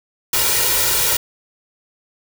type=noise with comb filter; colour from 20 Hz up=white; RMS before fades=-17 dBFS; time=0.33-1.17 s; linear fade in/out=5 ms; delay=2.1 ms; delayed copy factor=+0.75; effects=none

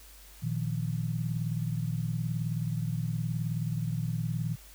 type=chord; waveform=sine; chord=Bb suspended fourth; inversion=none; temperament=equal; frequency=116.54 / 155.56 / 174.61 Hz; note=Bb2 / Eb3 / F3; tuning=0 / 0 / 0 cents; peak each=-32 / -32 / -37 dBFS; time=0.42-4.56 s; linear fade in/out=20 ms; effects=added 50 Hz sine -52 dBFS peak until 4.74 s + white hiss -54 dBFS RMS until 4.74 s

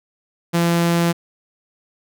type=tone; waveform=sawtooth; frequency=170.2 Hz; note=F3; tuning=44 cents flat; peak=-11 dBFS; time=0.53-1.13 s; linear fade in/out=20 ms; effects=none

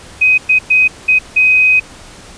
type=tone bursts at uneven times; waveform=sine; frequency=2515 Hz; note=D#7; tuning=18 cents sharp; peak=-6 dBFS; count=5; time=0.21-0.38 / 0.49-0.59 / 0.7-0.88 / 1.08-1.19 / 1.36-1.8 s; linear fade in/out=10 ms; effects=pink hiss -36 dBFS RMS until 2.37 s + resampled to 22050 Hz

